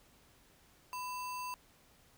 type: tone with sample-and-hold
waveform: sine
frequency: 1000 Hz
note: B5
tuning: 21 cents sharp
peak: -38 dBFS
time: 0.93-1.54 s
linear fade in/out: 0 ms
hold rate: 3675 Hz
effects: pink hiss -65 dBFS RMS until 2.17 s